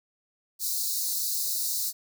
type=high-pass noise; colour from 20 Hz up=white; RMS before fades=-29 dBFS; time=0.59-1.93 s; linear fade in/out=50 ms; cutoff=3900 Hz; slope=96 dB/octave; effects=none